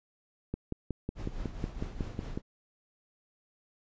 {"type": "click train", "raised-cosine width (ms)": 3, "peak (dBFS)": -20, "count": 11, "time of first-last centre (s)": [0.54, 2.375], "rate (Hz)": 5.45}
{"type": "noise with tremolo", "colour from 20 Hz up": "brown", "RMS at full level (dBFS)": -37, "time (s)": [1.15, 2.42], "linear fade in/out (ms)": 50, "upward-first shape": "triangle", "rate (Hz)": 4.7, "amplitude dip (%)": 60}
{"effects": ["resampled to 16000 Hz"]}